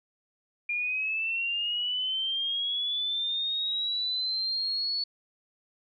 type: linear sweep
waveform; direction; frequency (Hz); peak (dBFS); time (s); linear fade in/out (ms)
sine; up; 2400 to 4435; -27; 0.69-5.04; 5
effects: none